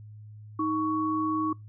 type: tone pair together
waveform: sine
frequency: 313.3 / 1116.5 Hz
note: D#4 / C#6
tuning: +12 / +12 cents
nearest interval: octave + minor seventh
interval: 2200 cents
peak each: -27 / -28 dBFS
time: 0.59-1.53 s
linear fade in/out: 5 ms
effects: noise-tail reverb RT60 0.2 s tail -24 dB re dry + added 106 Hz sine -43 dBFS peak until 1.68 s